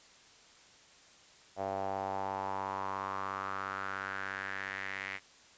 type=tone with band-pass filter sweep; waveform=sawtooth; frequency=97 Hz; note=G2; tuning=18 cents flat; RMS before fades=-38 dBFS; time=1.56-5.2 s; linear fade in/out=50 ms; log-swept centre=680 to 2100 Hz; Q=4.2; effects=white hiss -59 dBFS RMS until 5.57 s + resampled to 16000 Hz